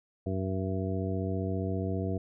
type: harmonic tone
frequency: 94.9 Hz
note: F#2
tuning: 44 cents sharp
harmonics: 1 / 2 / 3 / 4 / 5 / 7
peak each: -32 / -35 / -37 / -38 / -39 / -40 dBFS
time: 0.26-2.18 s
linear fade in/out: 5 ms
effects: none